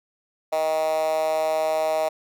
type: tone with high-pass filter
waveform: 10% pulse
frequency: 157.7 Hz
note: D#3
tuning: 24 cents sharp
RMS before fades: -23 dBFS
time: 0.52-2.09 s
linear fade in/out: 10 ms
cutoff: 650 Hz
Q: 5.7
effects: none